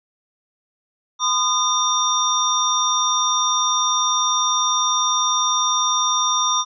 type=tone cluster; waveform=sine; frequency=1020 / 1230 / 3620 / 5720 Hz; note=C6 / D#6 / A7 / F8; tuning=-44 / -20 / +48 / +41 cents; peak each=-22 dBFS; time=1.19-6.65 s; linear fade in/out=50 ms; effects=none